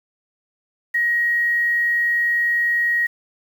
sine tone with quantisation, 1890 Hz, A#6, 23 cents sharp, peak -16 dBFS, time 0.94-3.07 s, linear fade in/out 10 ms, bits 7, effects none

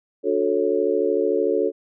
sine chord, D major seventh, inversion none, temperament just, 293.7 / 367.1 / 440.5 / 550.6 Hz, D4 / F#4 / A4 / C#5, 0 / -14 / +2 / -12 cents, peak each -27 / -23 / -21 / -25 dBFS, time 0.23-1.72 s, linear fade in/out 50 ms, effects none

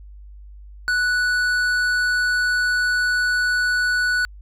sine tone with tanh clipping, 1479 Hz, F#6, 1 cent flat, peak -19 dBFS, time 0.88-4.25 s, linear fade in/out 0 ms, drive 11 dB, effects added 50 Hz sine -38 dBFS peak until 4.41 s

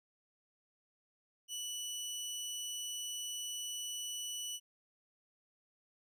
20% pulse tone, 2960 Hz, F#7, in tune, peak -34 dBFS, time 1.48-4.6 s, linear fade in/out 50 ms, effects none

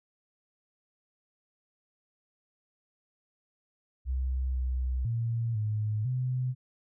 sine tone with pitch steps, 64.6 / 63.5 / 115.7 / 106.9 / 127.2 Hz, C2 / B1 / A#2 / A2 / C3, -21 / +49 / -13 / -49 / -48 cents, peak -27 dBFS, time 4.05-6.55 s, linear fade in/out 50 ms, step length 500 ms, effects none

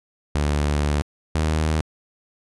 sawtooth tone pair in turn, 73.42 / 78.12 Hz, D2 / D#2, 0 / +8 cents, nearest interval minor second, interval 108 cents, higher second, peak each -15 / -15 dBFS, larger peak neither, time 0.35-1.02 / 1.35-1.81 s, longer first, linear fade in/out 0 ms, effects resampled to 24000 Hz

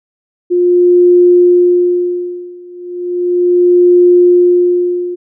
sine tone with tremolo, 354.7 Hz, F4, 27 cents sharp, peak -3 dBFS, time 0.5-5.16 s, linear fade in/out 20 ms, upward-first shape sine, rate 0.35 Hz, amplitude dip 95%, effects none

